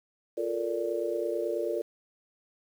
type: chord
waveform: sine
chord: Bb major seventh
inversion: second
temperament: just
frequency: 349.6 / 437 / 466.2 / 582.7 Hz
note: F4 / A4 / Bb4 / D5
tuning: +2 / -12 / 0 / -14 cents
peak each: -33 / -35 / -33 / -33 dBFS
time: 0.37-1.82 s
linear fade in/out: 10 ms
effects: 9-bit